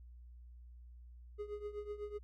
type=tone with tremolo; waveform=triangle; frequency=415.3 Hz; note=G#4; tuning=in tune; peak=-36 dBFS; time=1.38-2.19 s; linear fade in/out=20 ms; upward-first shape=triangle; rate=8 Hz; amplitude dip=85%; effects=added 60 Hz sine -52 dBFS peak until 2.23 s + Opus 48 kbps